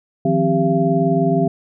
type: tone cluster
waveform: sine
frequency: 156.6 / 176.1 / 262.9 / 393.3 / 680 Hz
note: D#3 / F3 / C4 / G4 / F5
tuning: +11 / +15 / +8 / +6 / -46 cents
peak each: -20 dBFS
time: 0.25-1.48 s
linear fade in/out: 5 ms
effects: none